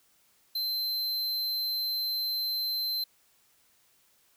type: tone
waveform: square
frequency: 4100 Hz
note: C8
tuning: 36 cents flat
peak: -29 dBFS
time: 0.55-3.04 s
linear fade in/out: 5 ms
effects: white hiss -66 dBFS RMS until 4.36 s